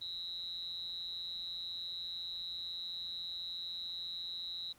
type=tone with amplitude modulation; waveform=sine; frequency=3900 Hz; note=B7; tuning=23 cents flat; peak=-35 dBFS; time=0.01-4.73 s; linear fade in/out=10 ms; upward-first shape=sine; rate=174 Hz; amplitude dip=100%; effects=pink hiss -65 dBFS RMS until 4.78 s